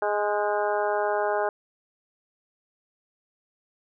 harmonic tone with a mistuned harmonic, 207.7 Hz, G#3, in tune, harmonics 2 / 3 / 4 / 5 / 6 / 7 / 8, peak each -28 / -27 / -28 / -34 / -37 / -34 / -38 dBFS, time 0.02-1.49 s, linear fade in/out 2 ms, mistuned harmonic 8, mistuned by -63 cents, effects none

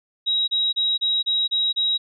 sine tone bursts, 3830 Hz, A#7, 46 cents sharp, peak -18 dBFS, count 7, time 0.26-1.98 s, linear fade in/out 20 ms, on 220 ms, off 30 ms, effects none

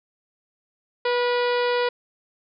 harmonic tone with a mistuned harmonic, 488.2 Hz, B4, 20 cents flat, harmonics 1 / 2 / 3 / 4 / 5 / 6 / 7 / 8 / 9 / 10, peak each -21 / -27 / -31 / -33 / -35 / -37 / -38 / -39 / -40 / -41 dBFS, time 1.05-1.89 s, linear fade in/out 5 ms, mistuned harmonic 3, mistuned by -23 cents, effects none

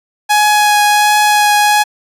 sawtooth tone with vibrato, 836 Hz, G#5, 11 cents sharp, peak -4 dBFS, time 0.29-1.84 s, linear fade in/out 20 ms, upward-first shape triangle, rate 1.4 Hz, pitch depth 12 cents each way, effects resampled to 32000 Hz

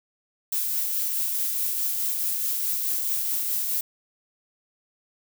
violet noise with tremolo, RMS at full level -25 dBFS, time 0.52-3.81 s, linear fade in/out 5 ms, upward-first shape triangle, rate 4.7 Hz, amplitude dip 30%, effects none

